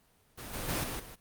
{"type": "noise with level steps", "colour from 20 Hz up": "pink", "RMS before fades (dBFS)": [-43, -37, -32, -37, -47], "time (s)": [0.37, 1.16], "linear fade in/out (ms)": 20, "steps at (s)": [0.53, 0.68, 0.83, 0.99], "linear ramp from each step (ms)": 10, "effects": ["pink hiss -67 dBFS RMS until 1.2 s", "Opus 32 kbps"]}